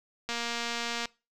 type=click train; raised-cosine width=0.2 ms; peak=-16 dBFS; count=181; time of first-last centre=0.29-1.056 s; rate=235 Hz; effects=noise-tail reverb RT60 0.3 s tail -23 dB re dry